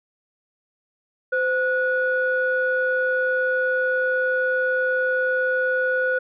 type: tone pair together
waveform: sine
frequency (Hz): 514 / 1463.5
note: C5 / F#6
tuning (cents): -31 / -19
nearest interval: octave + tritone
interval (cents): 1812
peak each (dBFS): -21 / -21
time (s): 1.32-6.19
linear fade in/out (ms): 10
effects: tanh soft clip ceiling -11 dBFS